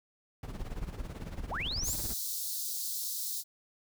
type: noise with tremolo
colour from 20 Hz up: brown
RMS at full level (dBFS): -36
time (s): 0.43-2.14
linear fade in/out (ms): 2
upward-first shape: sine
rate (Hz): 18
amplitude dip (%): 70
type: linear sweep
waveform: sine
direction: up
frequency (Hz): 400.2 to 7902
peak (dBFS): -33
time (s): 1.5-1.95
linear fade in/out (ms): 20
type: high-pass noise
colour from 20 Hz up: white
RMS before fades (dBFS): -36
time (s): 1.83-3.44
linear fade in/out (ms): 50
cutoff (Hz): 3900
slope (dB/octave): 48
effects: none